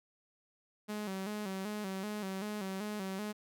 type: tone with vibrato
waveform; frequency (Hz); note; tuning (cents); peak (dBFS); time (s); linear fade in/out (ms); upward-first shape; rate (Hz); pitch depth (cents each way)
sawtooth; 200.5; G3; +39; -33; 0.88-3.33; 20; square; 2.6; 84
effects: none